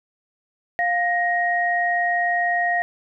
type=tone pair together; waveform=sine; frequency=702.7 / 1876 Hz; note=F5 / A#6; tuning=+10 / +11 cents; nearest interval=octave + perfect fourth; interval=1701 cents; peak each=-21 dBFS; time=0.79-2.82 s; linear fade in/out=0 ms; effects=none